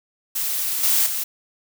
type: noise with level steps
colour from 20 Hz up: blue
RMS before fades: -24 / -18 / -25 dBFS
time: 0.35-1.24 s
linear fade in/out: 10 ms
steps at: 0.83 / 1.06 s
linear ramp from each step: 5 ms
effects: none